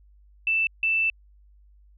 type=tone bursts at uneven times; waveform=sine; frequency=2654 Hz; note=E7; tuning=11 cents sharp; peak=-20 dBFS; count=2; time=0.47-0.67 / 0.83-1.1 s; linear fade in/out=2 ms; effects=added 50 Hz sine -52 dBFS peak until 1.97 s